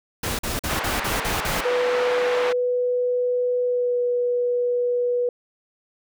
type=noise bursts; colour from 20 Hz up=pink; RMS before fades=-26 dBFS; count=7; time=0.23-1.608 s; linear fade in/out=5 ms; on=160 ms; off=43 ms
type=band-pass noise; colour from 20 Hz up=pink; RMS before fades=-28 dBFS; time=0.69-2.53 s; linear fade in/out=10 ms; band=640 to 2400 Hz; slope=12 dB/octave
type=tone with pitch glide; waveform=sine; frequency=493.9 to 488.2 Hz; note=B4 to B4; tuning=0 to -20 cents; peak=-19 dBFS; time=1.65-5.29 s; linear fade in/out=2 ms; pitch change=-20 cents; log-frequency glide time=3.63-4 s
effects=none